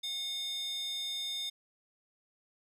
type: tone with high-pass filter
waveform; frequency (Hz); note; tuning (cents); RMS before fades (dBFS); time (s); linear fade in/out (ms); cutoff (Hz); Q
square; 725; F#5; -35; -37; 0.03-1.5; 10; 3700; 5.2
effects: resampled to 32000 Hz + 12-bit